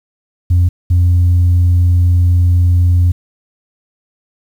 sine tone pair in turn, 88 / 88 Hz, F2 / F2, +14 / +14 cents, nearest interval unison, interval 0 cents, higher neither, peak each -5 dBFS, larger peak neither, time 0.5-0.69 / 0.9-3.12 s, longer second, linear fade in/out 10 ms, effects tanh soft clip ceiling -5 dBFS + 7-bit

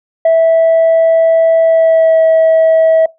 sine tone with pitch glide, 655 to 646 Hz, E5 to E5, -11 to -35 cents, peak -3 dBFS, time 0.25-3.06 s, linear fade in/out 5 ms, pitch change -24 cents, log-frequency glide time 1.61-2.21 s, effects noise-tail reverb RT60 0.2 s tail -21 dB re dry + tanh soft clip ceiling -4 dBFS

